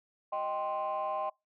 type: chord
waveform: sine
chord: C minor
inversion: first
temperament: equal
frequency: 622.3 / 784 / 1046.5 Hz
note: Eb5 / G5 / C6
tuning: 0 / 0 / 0 cents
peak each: -34 dBFS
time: 0.32-1.3 s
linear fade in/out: 10 ms
effects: noise-tail reverb RT60 0.2 s tail -23 dB re dry + tanh soft clip ceiling -26 dBFS